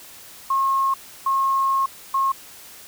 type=tone bursts at uneven times; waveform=sine; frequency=1080 Hz; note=C#6; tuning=45 cents flat; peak=-17 dBFS; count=3; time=0.5-0.94 / 1.26-1.86 / 2.14-2.32 s; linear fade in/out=5 ms; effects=white hiss -43 dBFS RMS until 2.87 s